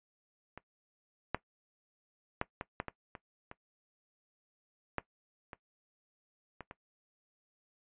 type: clicks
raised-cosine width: 0.5 ms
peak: -30 / -15 / -16 / -22 / -19 / -23 / -29 / -30 / -17 / -29 / -28 / -30 dBFS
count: 12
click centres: 0.576 / 1.346 / 2.414 / 2.611 / 2.801 / 2.883 / 3.152 / 3.514 / 4.983 / 5.532 / 6.607 / 6.711 s
effects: noise-tail reverb RT60 0.1 s tail -18 dB re dry + resampled to 8000 Hz